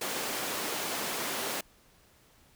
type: high-pass noise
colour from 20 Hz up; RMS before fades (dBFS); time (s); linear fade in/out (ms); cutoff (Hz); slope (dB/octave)
pink; -34; 0.01-1.61; 5; 320; 12
effects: pink hiss -62 dBFS RMS until 2.55 s